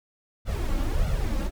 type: noise with flanger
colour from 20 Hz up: brown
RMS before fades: -25 dBFS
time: 0.45-1.51 s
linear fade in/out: 50 ms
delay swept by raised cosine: 1.4 to 3.7 ms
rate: 1.6 Hz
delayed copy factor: +0.75
effects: none